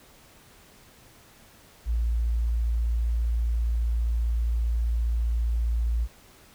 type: tone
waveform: sine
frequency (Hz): 57.5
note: A#1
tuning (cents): -23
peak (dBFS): -22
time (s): 1.85-6.08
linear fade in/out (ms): 50
effects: pink hiss -54 dBFS RMS until 6.54 s